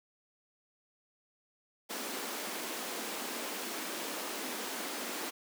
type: high-pass noise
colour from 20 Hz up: pink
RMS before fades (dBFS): -39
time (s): 1.89-5.31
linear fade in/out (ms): 20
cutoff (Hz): 220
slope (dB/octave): 48
effects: none